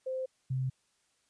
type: tone pair in turn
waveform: sine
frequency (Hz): 520 / 130.49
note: C5 / C3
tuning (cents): -11 / -4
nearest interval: 2 octaves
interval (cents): 2393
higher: first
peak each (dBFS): -32 / -29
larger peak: second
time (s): 0.06-0.26 / 0.5-0.7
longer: neither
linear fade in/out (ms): 10
effects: white hiss -73 dBFS RMS until 1.29 s + resampled to 22050 Hz